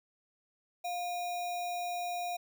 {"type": "tone with sample-and-hold", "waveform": "sine", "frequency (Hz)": 705, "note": "F5", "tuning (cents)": 16, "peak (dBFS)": -33, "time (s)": [0.84, 2.37], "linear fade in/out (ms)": 10, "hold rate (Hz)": 3150, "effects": []}